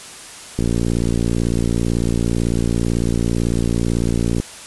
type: click train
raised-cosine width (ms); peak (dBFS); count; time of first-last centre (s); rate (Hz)
3; -6; 222; 0.59-4.4; 58
effects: white hiss -36 dBFS RMS until 4.66 s + resampled to 24000 Hz